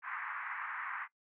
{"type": "band-pass noise", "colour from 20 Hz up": "pink", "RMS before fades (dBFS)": -41, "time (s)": [0.02, 1.08], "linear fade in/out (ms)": 50, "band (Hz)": [980, 2100], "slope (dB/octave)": 48, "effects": ["noise-tail reverb RT60 0.1 s tail -19 dB re dry"]}